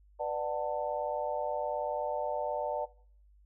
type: chord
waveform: sine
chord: B minor seventh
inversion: none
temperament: just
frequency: 493.9 / 592.7 / 740.8 / 889 Hz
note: B4 / D5 / F#5 / A5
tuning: 0 / +16 / +2 / +18 cents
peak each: -38 / -34 / -38 / -37 dBFS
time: 0.19-2.86 s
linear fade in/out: 20 ms
effects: noise-tail reverb RT60 0.5 s tail -19 dB re dry + added 50 Hz sine -58 dBFS peak until 3.45 s